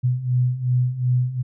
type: beating tone pair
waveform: sine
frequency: 123.47 / 126.17 Hz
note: B2 / B2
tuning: 0 / +37 cents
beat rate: 2.7 Hz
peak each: -23 / -19 dBFS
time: 0.03-1.43 s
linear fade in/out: 20 ms
effects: none